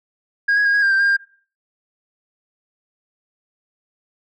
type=tone with pitch steps; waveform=sine; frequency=1633 / 1663 / 1628 / 1652 / 1595 / 1569 / 1608 / 1599 Hz; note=G#6 / G#6 / G#6 / G#6 / G6 / G6 / G6 / G6; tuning=-30 / +2 / -35 / -10 / +30 / +1 / +44 / +34 cents; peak=-11 dBFS; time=0.48-1.168 s; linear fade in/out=10 ms; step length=86 ms; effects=noise-tail reverb RT60 0.4 s tail -17 dB re dry + tanh soft clip ceiling -12 dBFS